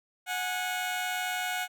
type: tone pair together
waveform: 15% pulse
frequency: 732.5 / 830.6 Hz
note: F#5 / G#5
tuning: -18 / 0 cents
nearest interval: major second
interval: 218 cents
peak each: -24 / -32 dBFS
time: 0.26-1.68 s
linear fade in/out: 50 ms
effects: none